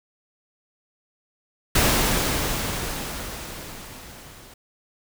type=noise with level ramp; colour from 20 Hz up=pink; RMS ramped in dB=-18 to -46 dBFS; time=1.75-4.54 s; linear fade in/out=5 ms; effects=none